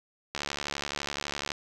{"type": "click train", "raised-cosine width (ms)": 0.2, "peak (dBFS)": -14, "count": 85, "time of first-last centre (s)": [0.35, 1.518], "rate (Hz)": 71.9, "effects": []}